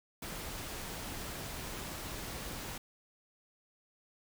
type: noise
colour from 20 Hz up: pink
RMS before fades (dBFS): -42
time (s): 0.22-2.78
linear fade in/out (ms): 5
effects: none